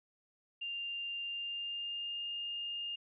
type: tone with pitch glide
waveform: sine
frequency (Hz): 2794 to 2822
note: F7 to F7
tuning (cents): 0 to +17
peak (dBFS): -37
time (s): 0.61-2.96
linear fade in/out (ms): 10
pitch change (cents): +17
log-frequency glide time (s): 1.23-2.24
effects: none